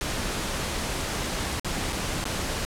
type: noise with dropouts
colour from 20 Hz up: pink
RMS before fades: -29 dBFS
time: 0.01-2.65 s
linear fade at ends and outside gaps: 0 ms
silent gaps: 1.597-1.646 / 1.924-1.928 / 2.241-2.254 s
effects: low-pass 10000 Hz 12 dB/octave